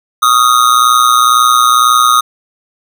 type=tone with amplitude modulation; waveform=square; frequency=1244.5 Hz; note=D#6; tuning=in tune; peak=-3 dBFS; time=0.22-2.21 s; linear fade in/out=10 ms; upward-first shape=sine; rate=122 Hz; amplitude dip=80%; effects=none